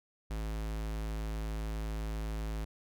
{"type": "tone", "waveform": "square", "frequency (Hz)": 53.8, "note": "A1", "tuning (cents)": -38, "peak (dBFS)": -35, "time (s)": [0.3, 2.65], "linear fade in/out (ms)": 10, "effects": []}